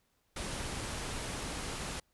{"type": "low-pass noise", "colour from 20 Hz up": "pink", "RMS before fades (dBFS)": -39, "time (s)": [0.36, 2], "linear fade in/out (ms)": 5, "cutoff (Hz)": 11000, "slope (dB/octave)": 96, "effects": ["pink hiss -75 dBFS RMS until 2.13 s"]}